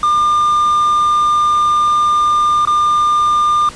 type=tone with dropouts; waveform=triangle; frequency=1200 Hz; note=D6; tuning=37 cents sharp; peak=-8 dBFS; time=0.03-3.69 s; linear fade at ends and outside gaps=2 ms; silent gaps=2.652-2.673 s; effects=pink hiss -34 dBFS RMS until 3.75 s + resampled to 22050 Hz